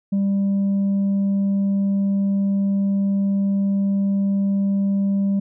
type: tone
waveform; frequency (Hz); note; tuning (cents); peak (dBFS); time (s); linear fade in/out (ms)
sine; 197.6; G3; +14; -14; 0.12-5.4; 10
effects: tanh soft clip ceiling -16 dBFS